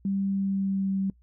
sine tone with pitch glide, 196 to 193.53 Hz, G3 to G3, 0 to -22 cents, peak -24 dBFS, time 0.05-1.1 s, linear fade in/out 2 ms, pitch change -22 cents, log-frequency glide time 0.29-0.95 s, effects noise-tail reverb RT60 0.1 s tail -23 dB re dry + added 60 Hz sine -56 dBFS peak until 1.22 s

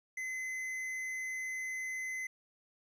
triangle tone with tanh clipping, 2042 Hz, C7, 43 cents flat, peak -38 dBFS, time 0.17-2.27 s, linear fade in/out 5 ms, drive 14 dB, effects none

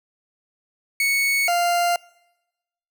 40% pulse tone pair in turn, 2217 / 696.9 Hz, C#7 / F5, 0 / -4 cents, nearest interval octave + minor sixth, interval 2004 cents, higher first, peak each -17 dBFS, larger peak neither, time 1-1.48 / 1.48-1.96 s, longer neither, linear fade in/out 2 ms, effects noise-tail reverb RT60 1.0 s tail -25 dB re dry

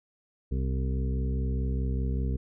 harmonic tone with a mistuned harmonic, 65 Hz, C2, 11 cents flat, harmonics 1 / 2 / 3 / 4 / 6 / 7, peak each -27 / -33 / -37 / -39 / -43 / -44 dBFS, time 0.51-2.37 s, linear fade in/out 10 ms, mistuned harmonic 1, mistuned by -16 cents, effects none

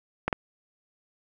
clicks, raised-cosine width 0.5 ms, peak -10 dBFS, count 2, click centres 0.28 / 0.328 s, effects none

